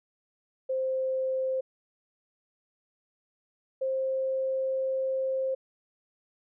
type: tone pair in turn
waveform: sine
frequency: 523.3 / 528.2 Hz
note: C5 / C5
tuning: 0 / +16 cents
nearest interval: unison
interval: 16 cents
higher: second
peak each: -26 dBFS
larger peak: neither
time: 0.69-1.61 / 3.81-5.55 s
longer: second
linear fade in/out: 10 ms
effects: none